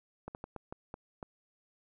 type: slowing click train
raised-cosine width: 1 ms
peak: -27 dBFS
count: 7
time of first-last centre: 0.28-1.228 s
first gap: 69 ms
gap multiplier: 1.33
effects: none